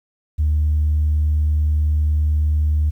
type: tone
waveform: sine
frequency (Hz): 75.8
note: D#2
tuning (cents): -45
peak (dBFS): -13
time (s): 0.38-2.91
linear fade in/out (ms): 20
effects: tanh soft clip ceiling -11 dBFS + 9-bit